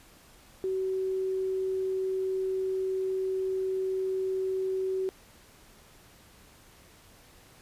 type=tone; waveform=sine; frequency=378.5 Hz; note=F#4; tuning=39 cents sharp; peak=-27 dBFS; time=0.64-5.09 s; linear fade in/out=0 ms; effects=pink hiss -56 dBFS RMS until 7.61 s + resampled to 32000 Hz